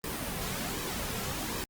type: noise with flanger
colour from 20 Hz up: pink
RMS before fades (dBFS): -35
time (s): 0.04-1.64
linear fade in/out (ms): 0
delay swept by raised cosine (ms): 1.4 to 3.4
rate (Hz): 1.3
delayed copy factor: -0.5
effects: Opus 32 kbps